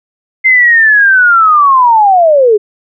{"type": "linear sweep", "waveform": "sine", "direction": "down", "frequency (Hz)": [2093, 400], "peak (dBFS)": -3, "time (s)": [0.44, 2.58], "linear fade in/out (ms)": 20, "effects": []}